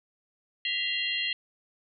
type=tone cluster; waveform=sine; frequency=1935 / 2033 / 2778 / 3247 / 4163 Hz; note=B6 / B6 / F7 / G#7 / C8; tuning=-36 / +50 / -10 / -40 / -10 cents; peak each=-38 / -37 / -30 / -33 / -36 dBFS; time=0.65-1.33 s; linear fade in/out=2 ms; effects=none